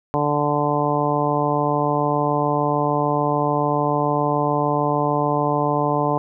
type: harmonic tone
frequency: 146.83 Hz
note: D3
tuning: in tune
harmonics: 1 / 2 / 3 / 4 / 5 / 6 / 7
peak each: -25 / -25 / -25 / -25 / -25 / -25 / -25 dBFS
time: 0.14-6.18 s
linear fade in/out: 0 ms
effects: none